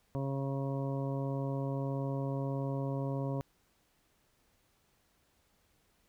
harmonic tone, 136.8 Hz, C#3, 23 cents flat, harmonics 1 / 2 / 3 / 4 / 5 / 7 / 8, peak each -34 / -39 / -43 / -41 / -47 / -47 / -53 dBFS, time 0.15-3.41 s, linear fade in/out 0 ms, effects pink hiss -72 dBFS RMS until 6.08 s

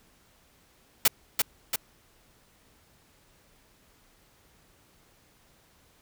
white noise with echo, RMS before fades -19 dBFS, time 1.05-1.08 s, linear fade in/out 5 ms, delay 340 ms, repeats 2, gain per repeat -4 dB, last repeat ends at 1.76 s, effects pink hiss -62 dBFS RMS until 6.01 s

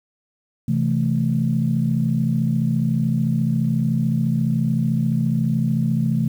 sine chord, A minor, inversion first, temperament equal, 130.81 / 164.81 / 220 Hz, C3 / E3 / A3, 0 / 0 / 0 cents, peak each -21 dBFS, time 0.68-6.28 s, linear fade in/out 5 ms, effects tanh soft clip ceiling -7 dBFS + 8-bit

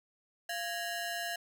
sawtooth ring-modulated tone, 1174.7 Hz, D6, in tune, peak -28 dBFS, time 0.49-1.36 s, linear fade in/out 5 ms, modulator 484 Hz, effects none

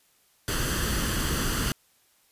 pink noise with comb filter, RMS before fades -27 dBFS, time 0.48-1.72 s, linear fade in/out 0 ms, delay 0.65 ms, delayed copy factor +0.6, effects white hiss -64 dBFS RMS until 2.31 s + resampled to 32000 Hz

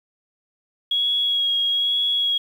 sine tone with vibrato, 3316 Hz, G#7, 3 cents flat, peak -18 dBFS, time 0.91-2.38 s, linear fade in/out 5 ms, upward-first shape sine, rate 1.1 Hz, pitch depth 18 cents each way, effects 8-bit

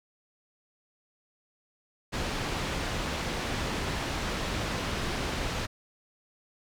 pink low-pass noise, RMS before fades -32 dBFS, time 2.12-5.67 s, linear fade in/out 20 ms, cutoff 5100 Hz, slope 12 dB/octave, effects none

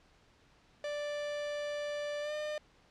45% pulse tone with pitch glide, 587.3 to 603.8 Hz, D5 to D5, 0 to +48 cents, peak -35 dBFS, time 0.84-2.58 s, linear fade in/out 2 ms, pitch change +48 cents, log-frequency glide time 2.21-2.33 s, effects pink hiss -65 dBFS RMS until 2.9 s + low-pass 5000 Hz 12 dB/octave

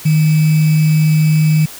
sine tone with sample-and-hold, 155.5 Hz, D#3, 1 cent flat, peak -8 dBFS, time 0.05-1.66 s, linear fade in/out 10 ms, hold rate 2450 Hz, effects white hiss -33 dBFS RMS until 1.79 s

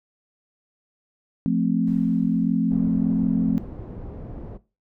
sine chord, F major, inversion none, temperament equal, 174.61 / 220 / 261.6 Hz, F3 / A3 / C4, 0 / 0 / 0 cents, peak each -23 dBFS, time 1.46-3.58 s, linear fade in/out 0 ms
brown noise with exponential decay, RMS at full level -42 dBFS, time 1.87-3.99 s, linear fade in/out 2 ms, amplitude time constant 460 ms
pink low-pass noise, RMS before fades -36 dBFS, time 2.7-4.58 s, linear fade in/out 20 ms, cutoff 440 Hz, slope 12 dB/octave
effects noise-tail reverb RT60 0.3 s tail -18 dB re dry

